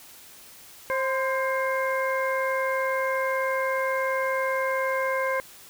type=harmonic tone with a mistuned harmonic; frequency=531 Hz; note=C5; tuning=25 cents sharp; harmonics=1 / 2 / 3 / 4; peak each=-26 / -29 / -31 / -32 dBFS; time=0.9-5.4 s; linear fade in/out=0 ms; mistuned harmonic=2; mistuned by=-46 cents; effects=white hiss -48 dBFS RMS until 5.69 s